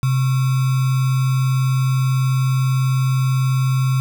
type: tone with sample-and-hold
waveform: sine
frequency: 130.81 Hz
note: C3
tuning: in tune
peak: -14 dBFS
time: 0.03-4 s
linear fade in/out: 0 ms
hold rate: 1225 Hz
effects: none